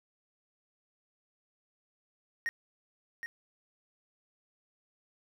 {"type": "tone with echo", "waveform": "triangle", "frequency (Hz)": 1864.7, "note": "A#6", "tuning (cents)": 0, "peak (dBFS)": -28, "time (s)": [2.46, 2.49], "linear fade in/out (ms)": 0, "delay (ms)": 770, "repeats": 1, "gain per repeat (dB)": -7, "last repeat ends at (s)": 3.26, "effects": []}